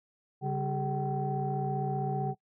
sine tone cluster, 139.5 / 195.3 / 391.5 / 427 / 764 Hz, C#3 / G3 / G4 / G#4 / G5, +11 / -6 / -2 / +48 / -45 cents, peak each -31 / -38 / -38 / -40 / -33 dBFS, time 0.41-2.35 s, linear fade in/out 50 ms, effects noise-tail reverb RT60 0.1 s tail -23 dB re dry + tanh soft clip ceiling -20 dBFS

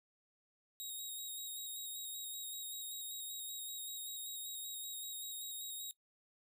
10% pulse tone with vibrato, 3771 Hz, A#7, 19 cents sharp, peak -36 dBFS, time 0.8-5.91 s, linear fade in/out 0 ms, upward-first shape square, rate 5.2 Hz, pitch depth 18 cents each way, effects noise-tail reverb RT60 0.1 s tail -19 dB re dry

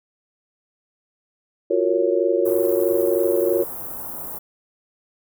sine chord, Gb major seventh, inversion third, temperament just, 346.9 / 370 / 462.5 / 555 Hz, F4 / Gb4 / Bb4 / Db5, -12 / 0 / -14 / +2 cents, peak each -22 dBFS, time 1.7-3.64 s, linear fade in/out 10 ms
white band-stop noise, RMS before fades -32 dBFS, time 2.45-4.39 s, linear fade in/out 10 ms, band 1100 to 12000 Hz, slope 24 dB/octave
effects none

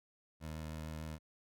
20% pulse tone with vibrato, 78.4 Hz, D#2, 14 cents sharp, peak -37 dBFS, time 0.4-1.19 s, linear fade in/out 50 ms, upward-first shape sine, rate 6.6 Hz, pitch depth 17 cents each way, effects none

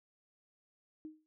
sine tone with exponential decay, 311.1 Hz, D#4, in tune, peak -40 dBFS, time 1.05-1.26 s, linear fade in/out 0 ms, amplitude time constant 45 ms, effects none

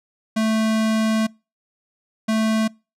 square tone bursts at uneven times, 220 Hz, A3, in tune, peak -18 dBFS, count 2, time 0.36-1.27 / 2.28-2.68 s, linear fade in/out 10 ms, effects noise-tail reverb RT60 0.3 s tail -26 dB re dry + low-pass 10000 Hz 12 dB/octave

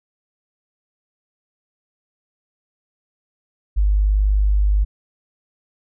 sine tone, 50.6 Hz, G#1, 44 cents flat, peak -13 dBFS, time 3.76-4.85 s, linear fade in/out 20 ms, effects none

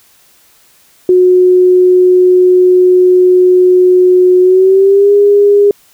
sine tone with pitch glide, 364.6 to 406.9 Hz, F#4 to G#4, -25 to -35 cents, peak -3 dBFS, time 1.09-5.71 s, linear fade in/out 2 ms, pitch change +190 cents, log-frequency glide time 4.41-5.12 s, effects white hiss -47 dBFS RMS until 5.93 s

